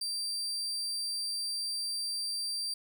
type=tone; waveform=35% pulse; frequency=4699 Hz; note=D8; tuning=in tune; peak=-31 dBFS; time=0.01-2.74 s; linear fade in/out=5 ms; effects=none